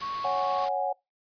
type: noise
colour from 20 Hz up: white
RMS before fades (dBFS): -38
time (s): 0-0.69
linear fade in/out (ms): 5
type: tone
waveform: sine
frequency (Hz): 1108.7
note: C#6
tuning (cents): 0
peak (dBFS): -30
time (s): 0.01-0.66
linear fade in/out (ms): 20
type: chord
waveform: sine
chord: C# suspended fourth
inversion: none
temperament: equal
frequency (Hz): 554.4 / 740 / 830.6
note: C#5 / F#5 / G#5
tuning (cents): 0 / 0 / 0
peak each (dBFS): -31 / -28 / -31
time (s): 0.24-0.93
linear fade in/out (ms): 10
effects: noise-tail reverb RT60 0.2 s tail -24 dB re dry + resampled to 11025 Hz